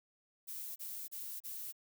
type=noise bursts; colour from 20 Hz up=violet; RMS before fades=-44 dBFS; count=4; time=0.47-1.726 s; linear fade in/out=20 ms; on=290 ms; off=32 ms; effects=none